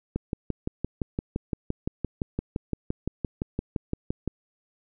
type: click train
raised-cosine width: 3 ms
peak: -14 dBFS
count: 25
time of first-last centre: 0.16-4.277 s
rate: 5.83 Hz
effects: none